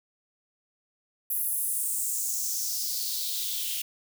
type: noise with high-pass filter sweep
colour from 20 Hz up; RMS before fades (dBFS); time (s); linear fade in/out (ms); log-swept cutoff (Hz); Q
blue; -30; 1.3-3.82; 5; 12000 to 2900; 3.3
effects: none